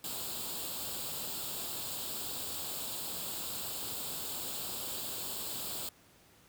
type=noise with comb filter; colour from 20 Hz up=white; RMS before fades=-39 dBFS; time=0.04-5.89 s; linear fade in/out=2 ms; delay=0.25 ms; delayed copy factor=+0.7; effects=pink hiss -62 dBFS RMS until 6.48 s + high-pass 60 Hz 12 dB/octave